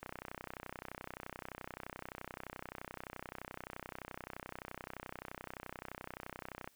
click train, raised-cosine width 0.5 ms, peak -28 dBFS, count 211, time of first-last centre 0.03-6.676 s, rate 31.6 Hz, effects white hiss -69 dBFS RMS until 6.75 s

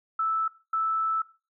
sine tone pair in turn, 1315 / 1315 Hz, E6 / E6, -5 / -5 cents, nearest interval unison, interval 0 cents, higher neither, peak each -23 dBFS, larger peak neither, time 0.19-0.48 / 0.73-1.22 s, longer second, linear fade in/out 5 ms, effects noise-tail reverb RT60 0.3 s tail -17 dB re dry

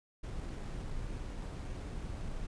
brown noise with sample-and-hold, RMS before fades -40 dBFS, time 0.23-2.47 s, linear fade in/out 10 ms, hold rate 8820 Hz, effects resampled to 22050 Hz

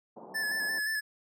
white band-pass noise, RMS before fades -48 dBFS, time 0.16-0.8 s, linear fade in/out 10 ms, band 170 to 960 Hz, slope 48 dB/octave
square tone with vibrato, 1734 Hz, A6, 26 cents flat, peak -30 dBFS, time 0.34-1.01 s, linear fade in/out 20 ms, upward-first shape square, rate 5.7 Hz, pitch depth 27 cents each way
effects none

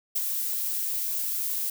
violet noise with ADSR envelope, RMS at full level -25 dBFS, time 0.15-1.7 s, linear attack 13 ms, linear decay 32 ms, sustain -4 dB, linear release 3 ms, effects none

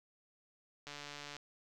click train, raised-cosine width 0.2 ms, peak -29 dBFS, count 73, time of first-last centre 0.87-1.367 s, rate 145 Hz, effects none

